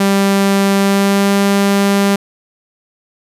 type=tone with pitch glide; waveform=sawtooth; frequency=197.2 to 199.15 Hz; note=G3 to G3; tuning=+11 to +28 cents; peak=-6 dBFS; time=0-2.16 s; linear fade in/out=5 ms; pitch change=+17 cents; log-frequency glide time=0.77-1.32 s; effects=resampled to 32000 Hz